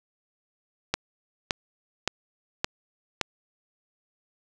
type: click train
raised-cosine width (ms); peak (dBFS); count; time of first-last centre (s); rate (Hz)
0.2; -6; 5; 0.94-3.213; 1.76
effects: none

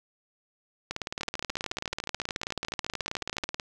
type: two click trains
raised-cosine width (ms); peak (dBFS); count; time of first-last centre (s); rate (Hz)
0.2; -15 / -14; 32 / 51; 1.21-3.44 / 0.91-3.598; 13.9 / 18.6
effects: none

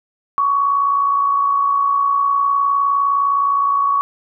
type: tone with amplitude modulation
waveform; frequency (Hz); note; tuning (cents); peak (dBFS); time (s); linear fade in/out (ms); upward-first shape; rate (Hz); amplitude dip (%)
sine; 1121; C#6; +19; -11; 0.38-4.01; 0; sine; 59.6; 45
effects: none

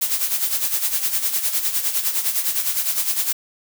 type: noise with tremolo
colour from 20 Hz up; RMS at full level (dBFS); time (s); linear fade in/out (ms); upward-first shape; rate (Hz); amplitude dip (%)
blue; -19; 0.01-3.33; 10; sine; 9.8; 65
effects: none

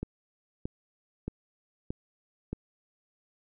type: click train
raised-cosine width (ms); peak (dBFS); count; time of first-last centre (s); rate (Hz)
3; -20; 5; 0.03-2.53; 1.6
effects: none

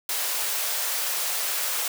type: high-pass noise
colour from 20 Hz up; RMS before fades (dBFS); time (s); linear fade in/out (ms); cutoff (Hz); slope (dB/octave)
white; -27; 0.09-1.88; 2; 470; 24
effects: none

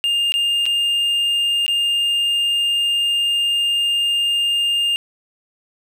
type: tone with dropouts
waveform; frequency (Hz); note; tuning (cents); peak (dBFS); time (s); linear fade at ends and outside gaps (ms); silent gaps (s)
triangle; 2812; F7; +11; -14; 0.04-4.96; 0; 0.321-0.34 / 0.656-0.663 / 1.664-1.68
effects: none

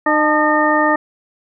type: harmonic tone with a mistuned harmonic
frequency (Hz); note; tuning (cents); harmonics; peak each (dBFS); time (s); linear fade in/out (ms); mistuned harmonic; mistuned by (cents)
304.6; D#4; -37; 1 / 2 / 3 / 4 / 6; -18 / -18 / -18 / -18 / -18; 0.06-0.96; 5; 3; -51
effects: none

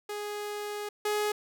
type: tone pair in turn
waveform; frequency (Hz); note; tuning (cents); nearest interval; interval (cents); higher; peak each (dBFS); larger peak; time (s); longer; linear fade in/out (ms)
sawtooth; 415.3 / 419.2; G#4 / G#4; 0 / +16; unison; 16; second; -30 / -23; second; 0.09-0.89 / 1.05-1.32; first; 5
effects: none

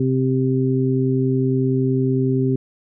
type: harmonic tone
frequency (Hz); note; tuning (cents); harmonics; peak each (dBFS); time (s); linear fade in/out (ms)
130.81; C3; 0; 1 / 2 / 3; -19 / -20 / -22; 0-2.56; 5
effects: none

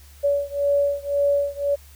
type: beating tone pair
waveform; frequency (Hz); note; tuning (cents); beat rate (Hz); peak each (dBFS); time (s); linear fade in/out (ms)
sine; 568 / 569.9; C#5 / C#5; +42 / +48; 1.9; -21 / -22; 0.23-1.76; 20
effects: added 71 Hz sine -45 dBFS peak until 1.95 s + white hiss -52 dBFS RMS until 1.95 s

